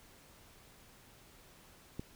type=click; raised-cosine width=3 ms; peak=-26 dBFS; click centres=1.995 s; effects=pink hiss -60 dBFS RMS until 2.15 s